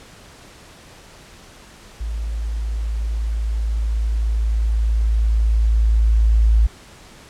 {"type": "tone with level ramp", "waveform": "sine", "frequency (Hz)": 55, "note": "A1", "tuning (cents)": 0, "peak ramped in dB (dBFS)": [-22, -10], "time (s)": [2, 6.67], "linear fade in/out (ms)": 10, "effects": ["pink hiss -44 dBFS RMS until 7.29 s", "low-pass 9000 Hz 12 dB/octave"]}